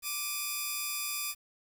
5% pulse tone pair together, 1174.7 / 2489 Hz, D6 / D#7, 0 / 0 cents, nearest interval octave + minor second, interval 1300 cents, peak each -25 dBFS, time 0.02-1.35 s, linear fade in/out 50 ms, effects 9-bit

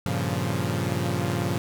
sawtooth chord, G half-diminished seventh, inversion none, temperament equal, 98 / 116.54 / 138.59 / 174.61 Hz, G2 / Bb2 / Db3 / F3, 0 / 0 / 0 / 0 cents, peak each -26 dBFS, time 0.06-1.58 s, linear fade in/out 0 ms, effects none

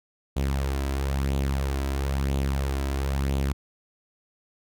sawtooth tone with flanger, 68.3 Hz, C#2, 25 cents flat, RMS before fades -26 dBFS, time 0.36-3.53 s, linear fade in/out 10 ms, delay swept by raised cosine 0.28 to 3.08 ms, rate 1 Hz, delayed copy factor +0.5, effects none

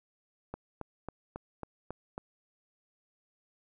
click train, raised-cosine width 1 ms, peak -24 dBFS, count 7, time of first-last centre 0.54-2.179 s, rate 3.66 Hz, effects none

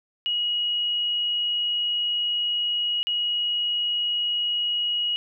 sine tone with dropouts, 2900 Hz, F#7, 35 cents flat, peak -22 dBFS, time 0.26-5.16 s, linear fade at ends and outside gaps 0 ms, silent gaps 3.03-3.07 s, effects none

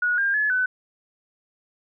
sine tone with pitch steps, 1457 / 1603 / 1710 / 1505 Hz, F#6 / G6 / A6 / F#6, -27 / +38 / -50 / +29 cents, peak -19 dBFS, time 0.02-0.66 s, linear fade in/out 5 ms, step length 160 ms, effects none

